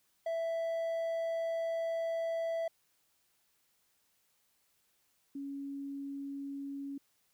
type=tone pair in turn; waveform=triangle / sine; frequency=661 / 278.5 Hz; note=E5 / C#4; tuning=+5 / +8 cents; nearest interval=octave + minor third; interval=1497 cents; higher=first; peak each=-30 / -38 dBFS; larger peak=first; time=0.26-2.68 / 5.35-6.98 s; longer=first; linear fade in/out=5 ms; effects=white hiss -74 dBFS RMS until 7.33 s